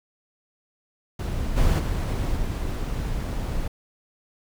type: noise with level steps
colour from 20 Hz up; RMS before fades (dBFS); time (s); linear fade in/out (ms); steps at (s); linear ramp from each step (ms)
brown; -27 / -19 / -25 / -27; 1.19-3.68; 5; 1.56 / 1.78 / 2.35; 20
effects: none